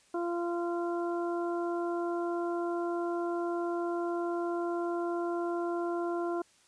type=harmonic tone; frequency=344.6 Hz; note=F4; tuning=23 cents flat; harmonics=1 / 2 / 3 / 4; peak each=-31 / -37 / -41 / -43 dBFS; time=0.14-6.42 s; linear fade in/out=5 ms; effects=white hiss -64 dBFS RMS until 6.67 s + resampled to 22050 Hz